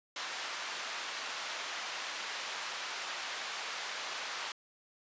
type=band-pass noise; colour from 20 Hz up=pink; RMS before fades=-40 dBFS; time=0.16-4.52 s; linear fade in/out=2 ms; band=1000 to 5700 Hz; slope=12 dB/octave; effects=resampled to 16000 Hz